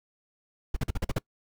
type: noise bursts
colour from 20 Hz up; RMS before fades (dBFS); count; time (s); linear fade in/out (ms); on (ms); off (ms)
brown; -26; 7; 0.74-1.186; 5; 26; 44
effects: noise-tail reverb RT60 0.1 s tail -25 dB re dry